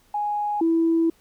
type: tone pair in turn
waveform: sine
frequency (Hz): 830.6 / 329.6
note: G#5 / E4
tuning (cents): 0 / 0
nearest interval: octave + major third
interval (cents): 1600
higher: first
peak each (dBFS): -22 / -16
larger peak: second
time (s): 0.14-0.61 / 0.61-1.1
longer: second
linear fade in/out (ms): 5
effects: tanh soft clip ceiling -12 dBFS + pink hiss -60 dBFS RMS until 1.2 s